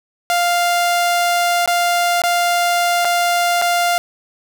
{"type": "tone with dropouts", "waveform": "sawtooth", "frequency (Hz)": 698.5, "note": "F5", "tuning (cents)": 0, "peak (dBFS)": -10, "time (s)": [0.3, 3.98], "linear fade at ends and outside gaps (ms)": 0, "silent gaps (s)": [[1.66, 1.676], [2.218, 2.237], [3.047, 3.052], [3.616, 3.621]], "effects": []}